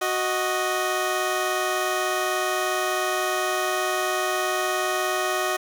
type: tone pair together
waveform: 15% pulse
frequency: 369.6 / 622.6 Hz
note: F#4 / D#5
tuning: -2 / +1 cents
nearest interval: major sixth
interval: 903 cents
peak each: -19 dBFS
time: 0.01-5.57 s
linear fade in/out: 10 ms
effects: none